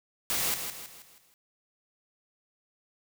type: noise with echo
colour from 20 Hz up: white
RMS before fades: -29 dBFS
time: 0.3-0.54 s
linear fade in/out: 0 ms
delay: 160 ms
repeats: 5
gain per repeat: -7 dB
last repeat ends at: 1.34 s
effects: none